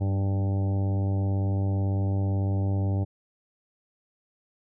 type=harmonic tone with a mistuned harmonic; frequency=98 Hz; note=G2; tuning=in tune; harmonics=1 / 2 / 3 / 4 / 5 / 6 / 7 / 8 / 9; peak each=-23 / -34 / -35 / -41 / -45 / -41 / -49 / -44 / -52 dBFS; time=0-3.05 s; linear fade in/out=20 ms; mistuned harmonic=2; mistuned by=-33 cents; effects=none